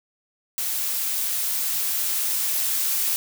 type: noise with level ramp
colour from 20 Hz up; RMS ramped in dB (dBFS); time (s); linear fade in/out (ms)
blue; -26 to -23; 0.58-3.16; 0
effects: none